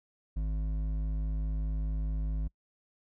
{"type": "tone with hard clipping", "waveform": "triangle", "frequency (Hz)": 52.4, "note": "G#1", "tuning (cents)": 16, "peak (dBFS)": -31, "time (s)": [0.36, 2.48], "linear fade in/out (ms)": 10, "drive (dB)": 12, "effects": ["noise-tail reverb RT60 0.1 s tail -26 dB re dry"]}